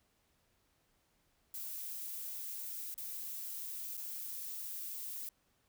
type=noise with dropouts; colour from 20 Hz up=violet; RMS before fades=-43 dBFS; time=1.54-5.29 s; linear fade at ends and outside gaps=2 ms; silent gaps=2.942-2.978 / 3.97-3.975 s; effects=pink hiss -75 dBFS RMS until 5.68 s